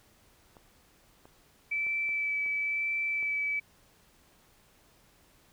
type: clicks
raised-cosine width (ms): 1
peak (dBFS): -38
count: 6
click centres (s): 0.568 / 1.255 / 1.867 / 2.091 / 2.462 / 3.228
type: tone with vibrato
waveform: sine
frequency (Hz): 2312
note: D7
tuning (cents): -28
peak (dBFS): -28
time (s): 1.71-3.6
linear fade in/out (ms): 10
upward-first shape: sine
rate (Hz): 1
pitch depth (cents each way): 12
effects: pink hiss -63 dBFS RMS until 5.52 s